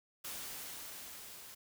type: noise with level ramp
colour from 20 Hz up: white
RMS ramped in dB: -43 to -52 dBFS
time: 0.24-1.55 s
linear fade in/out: 10 ms
effects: none